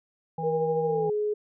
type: harmonic tone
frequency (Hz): 162.5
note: E3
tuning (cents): -24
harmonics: 1 / 3 / 5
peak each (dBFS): -33 / -36 / -32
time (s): 0.38-1.1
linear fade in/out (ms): 5
type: tone with pitch glide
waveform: sine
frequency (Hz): 474.4 to 420.2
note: A#4 to G#4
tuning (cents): +30 to +20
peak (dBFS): -24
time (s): 0.43-1.34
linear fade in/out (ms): 10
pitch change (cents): -210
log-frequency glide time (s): 0.84-1.1
effects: none